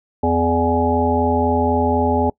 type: harmonic tone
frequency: 84 Hz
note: E2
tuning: 33 cents sharp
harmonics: 1 / 3 / 5 / 7 / 9 / 10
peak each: -22 / -20 / -21 / -23 / -26 / -20 dBFS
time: 0.23-2.3 s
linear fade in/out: 5 ms
effects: noise-tail reverb RT60 0.1 s tail -24 dB re dry